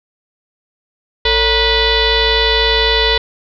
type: tone with frequency modulation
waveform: sine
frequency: 1964 Hz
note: B6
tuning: 10 cents flat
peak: -10 dBFS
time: 1.25-3.18 s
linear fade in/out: 5 ms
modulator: 505 Hz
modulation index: 4.3
effects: none